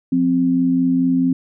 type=tone pair together; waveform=sine; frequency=177.09 / 261.6 Hz; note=F3 / C4; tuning=+24 / 0 cents; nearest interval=perfect fifth; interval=676 cents; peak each=-21 / -14 dBFS; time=0.12-1.33 s; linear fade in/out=5 ms; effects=none